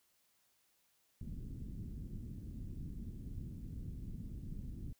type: low-pass noise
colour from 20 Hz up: pink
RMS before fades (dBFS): -45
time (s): 1.21-4.93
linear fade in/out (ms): 5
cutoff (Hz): 250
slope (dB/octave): 24
effects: white hiss -75 dBFS RMS until 4.99 s